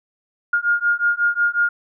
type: beating tone pair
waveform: sine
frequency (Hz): 1416 / 1421.5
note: F6 / F6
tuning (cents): +23 / +30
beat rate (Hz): 5.5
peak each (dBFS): -19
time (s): 0.53-1.69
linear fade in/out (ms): 5
effects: none